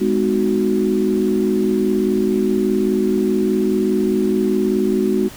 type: chord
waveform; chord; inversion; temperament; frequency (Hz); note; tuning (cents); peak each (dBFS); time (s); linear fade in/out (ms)
sine; G# minor seventh; none; equal with one note detuned; 207.7 / 252.6 / 311.1 / 370; G#3 / B3 / D#4 / F#4; 0 / +39 / 0 / 0; -19 / -22 / -23 / -18; 0-5.29; 20
effects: pink hiss -38 dBFS RMS until 5.36 s